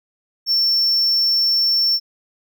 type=tone; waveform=triangle; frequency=5420 Hz; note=E8; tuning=47 cents sharp; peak=-13 dBFS; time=0.46-2 s; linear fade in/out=50 ms; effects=none